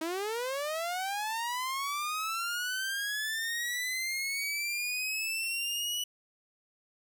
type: linear sweep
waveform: sawtooth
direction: up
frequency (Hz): 311.8 to 2960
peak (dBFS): -28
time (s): 0.01-6.04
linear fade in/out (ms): 5
effects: none